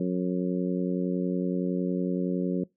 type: harmonic tone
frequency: 90.8 Hz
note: F#2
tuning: 32 cents flat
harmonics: 2 / 3 / 4 / 5 / 6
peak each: -27 / -31 / -33 / -35 / -37 dBFS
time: 0-2.64 s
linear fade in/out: 5 ms
effects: noise-tail reverb RT60 0.2 s tail -24 dB re dry